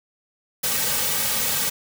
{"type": "noise with comb filter", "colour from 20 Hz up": "white", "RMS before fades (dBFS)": -23, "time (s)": [0.63, 1.7], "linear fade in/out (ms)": 10, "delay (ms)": 2.9, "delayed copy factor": -0.85, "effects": []}